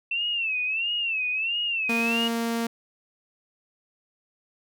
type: tone with vibrato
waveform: sine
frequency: 2670 Hz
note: E7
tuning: 22 cents sharp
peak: -24 dBFS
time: 0.11-2.28 s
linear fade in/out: 5 ms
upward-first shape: sine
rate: 1.5 Hz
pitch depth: 130 cents each way
type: tone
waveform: sawtooth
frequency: 231.2 Hz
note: A#3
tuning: 14 cents flat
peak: -21 dBFS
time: 1.89-2.67 s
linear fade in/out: 5 ms
effects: none